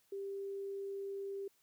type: tone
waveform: sine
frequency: 394.9 Hz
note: G4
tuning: 13 cents sharp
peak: -39 dBFS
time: 0.12-1.48 s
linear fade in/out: 5 ms
effects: white hiss -73 dBFS RMS until 1.62 s